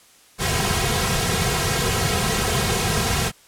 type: noise with comb filter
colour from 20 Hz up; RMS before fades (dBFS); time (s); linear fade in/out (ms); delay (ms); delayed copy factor
pink; -21; 0.38-3.32; 50; 3.4; -0.95
effects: white hiss -52 dBFS RMS until 3.47 s + low-pass 11000 Hz 12 dB/octave